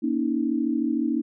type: tone cluster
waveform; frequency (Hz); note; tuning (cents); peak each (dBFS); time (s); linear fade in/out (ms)
sine; 237.1 / 283.2 / 317; A#3 / C#4 / D#4; +30 / +37 / +32; -26; 0.02-1.22; 20
effects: none